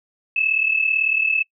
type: tone pair together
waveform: sine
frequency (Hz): 2603 / 2641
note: E7 / E7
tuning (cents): -22 / +3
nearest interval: unison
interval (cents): 25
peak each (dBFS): -18 / -22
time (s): 0.36-1.43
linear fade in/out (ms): 5
effects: noise-tail reverb RT60 0.1 s tail -23 dB re dry